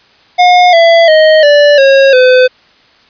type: tone with pitch steps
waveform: square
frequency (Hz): 718 / 669.9 / 625.1 / 583.2 / 544.1 / 507.7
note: F5 / E5 / D#5 / D5 / C#5 / B4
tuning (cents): +48 / +28 / +8 / -12 / -32 / +48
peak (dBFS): -3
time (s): 0.38-2.48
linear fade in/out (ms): 20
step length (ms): 350
effects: white hiss -45 dBFS RMS until 3.09 s + resampled to 11025 Hz